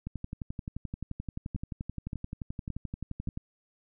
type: two click trains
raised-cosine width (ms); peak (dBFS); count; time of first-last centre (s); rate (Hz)
5; -22 / -23; 4 / 39; 1.56-3.274 / 0.07-3.374; 1.75 / 11.5
effects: none